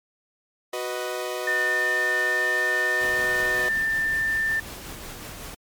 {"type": "chord", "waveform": "sawtooth", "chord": "B major", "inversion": "second", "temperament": "equal", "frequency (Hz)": [370, 493.9, 622.3], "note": ["F#4", "B4", "D#5"], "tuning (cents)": [0, 0, 0], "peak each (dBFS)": -28, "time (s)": [0.73, 3.69], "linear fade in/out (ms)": 5}
{"type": "tone with pitch glide", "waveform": "sine", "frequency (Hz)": [1800, 1785.5], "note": ["A6", "A6"], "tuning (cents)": [39, 25], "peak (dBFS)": -21, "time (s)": [1.47, 4.6], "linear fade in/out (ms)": 5, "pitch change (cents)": -14, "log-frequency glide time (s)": [3.5, 3.64]}
{"type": "noise with tremolo", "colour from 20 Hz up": "pink", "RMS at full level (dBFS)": -37, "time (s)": [3, 5.55], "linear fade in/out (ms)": 10, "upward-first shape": "sine", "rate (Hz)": 5.4, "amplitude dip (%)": 25}
{"effects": ["MP3 96 kbps"]}